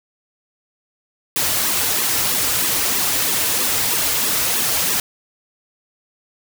white noise with flanger, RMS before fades -19 dBFS, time 1.36-5 s, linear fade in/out 2 ms, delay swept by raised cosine 1.3 to 5.5 ms, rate 3.1 Hz, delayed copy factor -0.75, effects none

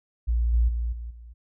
sine tone with level steps, 58.27 Hz, A#1, in tune, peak -20 / -17 / -24 / -32 / -41 dBFS, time 0.27-1.34 s, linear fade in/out 20 ms, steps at 0.53 / 0.68 / 0.92 / 1.1 s, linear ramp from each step 10 ms, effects none

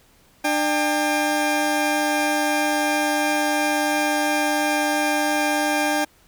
20% pulse tone pair together, 299.5 / 799.6 Hz, D4 / G5, +34 / +34 cents, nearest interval octave + perfect fourth, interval 1700 cents, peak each -17 dBFS, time 0.44-6.05 s, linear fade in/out 10 ms, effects pink hiss -56 dBFS RMS until 6.27 s

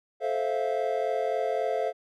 triangle chord, F major seventh, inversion first, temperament just, 436.5 / 523.8 / 654.8 / 698.5 Hz, A4 / C5 / E5 / F5, -14 / +2 / -12 / 0 cents, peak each -29 dBFS, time 0.2-1.93 s, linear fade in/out 50 ms, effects none

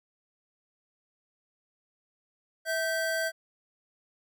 square tone pair together, 653 / 1553.1 Hz, E5 / G6, -17 / -17 cents, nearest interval octave + minor third, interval 1500 cents, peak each -31 / -31 dBFS, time 2.65-3.32 s, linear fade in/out 50 ms, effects none

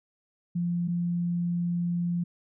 sine tone pair in turn, 173.5 / 173.5 Hz, F3 / F3, -11 / -11 cents, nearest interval unison, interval 0 cents, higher neither, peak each -25 dBFS, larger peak neither, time 0.55-0.88 / 0.88-2.24 s, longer second, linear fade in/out 10 ms, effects none

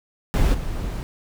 brown noise with level steps, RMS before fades -17 / -27 dBFS, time 0.34-1.03 s, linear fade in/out 0 ms, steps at 0.53 s, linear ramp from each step 20 ms, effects none

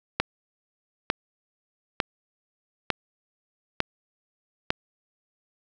click train, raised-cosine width 0.3 ms, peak -5 dBFS, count 6, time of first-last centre 0.2-4.705 s, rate 1.11 Hz, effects none

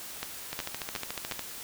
two click trains, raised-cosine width 0.2 ms, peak -16 / -15 dBFS, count 13 / 4, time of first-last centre 0.53-1.393 / 0.23-1.313 s, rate 13.9 / 2.77 Hz, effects white hiss -42 dBFS RMS until 1.63 s

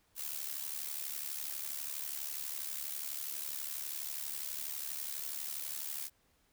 blue noise with amplitude modulation, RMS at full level -37 dBFS, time 0.15-6.1 s, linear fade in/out 50 ms, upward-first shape sine, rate 72.2 Hz, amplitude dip 75%, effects pink hiss -72 dBFS RMS until 6.52 s

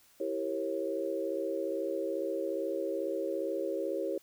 sine chord, E diminished seventh, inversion none, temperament equal with one note detuned, 329.6 / 392 / 466.2 / 543.9 Hz, E4 / G4 / Bb4 / Db5, 0 / 0 / 0 / -33 cents, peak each -37 / -36 / -39 / -35 dBFS, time 0.2-4.18 s, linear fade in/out 5 ms, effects white hiss -63 dBFS RMS until 4.22 s

